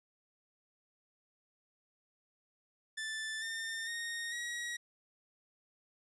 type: tone with pitch steps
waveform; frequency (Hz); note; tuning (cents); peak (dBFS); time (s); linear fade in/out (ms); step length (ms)
sawtooth; 1760 / 1807.4 / 1856.1 / 1906; A6 / A6 / A#6 / A#6; 0 / +46 / -8 / +38; -34; 2.97-4.77; 10; 450
effects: resampled to 24000 Hz